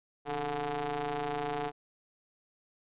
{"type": "ring-modulated tone", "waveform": "sawtooth", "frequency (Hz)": 142.4, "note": "C#3", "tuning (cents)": 47, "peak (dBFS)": -25, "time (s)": [0.25, 1.72], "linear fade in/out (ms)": 50, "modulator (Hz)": 583, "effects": ["resampled to 8000 Hz"]}